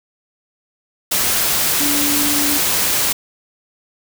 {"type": "tone in noise", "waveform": "sine", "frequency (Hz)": 290, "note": "D4", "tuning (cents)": -22, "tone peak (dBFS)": -21, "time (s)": [1.8, 2.58], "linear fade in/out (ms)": 10, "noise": "white", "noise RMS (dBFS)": -17, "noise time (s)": [1.11, 3.13], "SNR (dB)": -7, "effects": []}